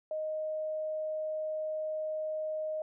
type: tone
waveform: sine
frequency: 622 Hz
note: D#5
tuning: 1 cent flat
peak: -32 dBFS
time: 0.11-2.82 s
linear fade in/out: 2 ms
effects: none